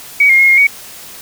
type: tone with pitch steps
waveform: sine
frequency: 2260 / 2132 / 2156 / 2137 / 2243 Hz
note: C#7 / C7 / C#7 / C7 / C#7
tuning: +33 / +32 / -49 / +36 / +20 cents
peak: -5 dBFS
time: 0.2-0.67 s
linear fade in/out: 5 ms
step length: 94 ms
effects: white hiss -33 dBFS RMS until 1.21 s